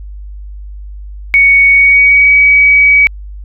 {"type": "tone with pitch glide", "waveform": "sine", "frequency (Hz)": [2230, 2270], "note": ["C#7", "C#7"], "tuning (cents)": [10, 41], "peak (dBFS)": -3, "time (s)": [1.34, 3.07], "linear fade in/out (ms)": 0, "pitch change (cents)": 31, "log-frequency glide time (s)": [1.71, 2.32], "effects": ["added 50 Hz sine -24 dBFS peak until 3.44 s"]}